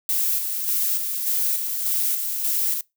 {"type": "noise with tremolo", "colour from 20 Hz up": "violet", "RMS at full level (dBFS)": -22, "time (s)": [0.09, 2.81], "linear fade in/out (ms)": 2, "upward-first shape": "square", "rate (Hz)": 1.7, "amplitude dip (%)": 40, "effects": ["noise-tail reverb RT60 0.2 s tail -23 dB re dry"]}